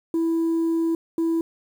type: tone pair in turn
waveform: sine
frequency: 329.6 / 329.6 Hz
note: E4 / E4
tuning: 0 / 0 cents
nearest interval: unison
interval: 0 cents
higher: neither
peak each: -17 dBFS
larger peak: neither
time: 0.14-0.95 / 1.18-1.41 s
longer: first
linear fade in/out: 2 ms
effects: tanh soft clip ceiling -18 dBFS + 8-bit